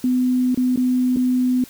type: tone with dropouts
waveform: sine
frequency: 252.1 Hz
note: B3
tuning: 36 cents sharp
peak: -15 dBFS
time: 0.04-1.64 s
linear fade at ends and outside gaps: 2 ms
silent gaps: 0.546-0.574 / 0.76-0.774 / 1.162-1.169 s
effects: white hiss -44 dBFS RMS until 1.69 s